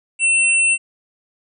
sine tone pair together, 2703 / 8100 Hz, E7 / B8, +43 / +43 cents, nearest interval octave + perfect fifth, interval 1900 cents, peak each -14 / -17 dBFS, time 0.19-0.78 s, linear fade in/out 50 ms, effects none

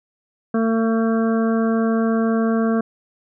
harmonic tone, 225.5 Hz, A3, 43 cents sharp, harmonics 1 / 2 / 3 / 5 / 6 / 7, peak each -17 / -23 / -27 / -31 / -33 / -34 dBFS, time 0.54-2.81 s, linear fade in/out 5 ms, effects none

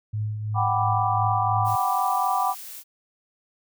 sine tone with tremolo, 106.7 Hz, G#2, 47 cents sharp, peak -23 dBFS, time 0.13-1.76 s, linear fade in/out 10 ms, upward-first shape triangle, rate 2.9 Hz, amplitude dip 50%
sine chord, G major seventh, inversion third, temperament equal, 740 / 784 / 987.8 / 1174.7 Hz, F#5 / G5 / B5 / D6, 0 / 0 / 0 / 0 cents, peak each -26 dBFS, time 0.54-2.55 s, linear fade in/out 50 ms
blue noise, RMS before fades -39 dBFS, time 1.64-2.84 s, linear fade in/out 50 ms
effects none

